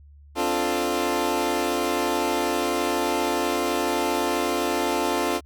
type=chord; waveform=20% pulse; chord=D minor seventh; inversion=third; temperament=equal; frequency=261.6 / 293.7 / 349.2 / 440 Hz; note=C4 / D4 / F4 / A4; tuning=0 / 0 / 0 / 0 cents; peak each=-25 / -24 / -21 / -23 dBFS; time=0.35-5.41 s; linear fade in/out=50 ms; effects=added 72 Hz sine -46 dBFS peak until 5.45 s